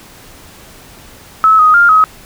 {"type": "tone with pitch steps", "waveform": "sine", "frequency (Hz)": [1297, 1251, 1401, 1271], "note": ["E6", "D#6", "F6", "D#6"], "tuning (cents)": [-28, 9, 5, 36], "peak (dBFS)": -4, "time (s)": [1.44, 2.04], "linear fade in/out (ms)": 0, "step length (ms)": 150, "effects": ["pink hiss -38 dBFS RMS until 2.25 s"]}